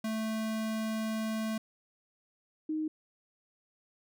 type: tone pair in turn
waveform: square / sine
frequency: 220 / 311.1 Hz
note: A3 / D#4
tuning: 0 / 0 cents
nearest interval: tritone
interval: 600 cents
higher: second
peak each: -32 / -30 dBFS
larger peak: second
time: 0.04-1.58 / 2.69-2.88 s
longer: first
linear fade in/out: 5 ms
effects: none